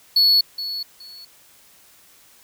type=tone with echo; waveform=triangle; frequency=4400 Hz; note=C#8; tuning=14 cents flat; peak=-11 dBFS; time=0.16-0.41 s; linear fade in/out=5 ms; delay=420 ms; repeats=2; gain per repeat=-13 dB; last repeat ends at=1.25 s; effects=white hiss -52 dBFS RMS until 2.43 s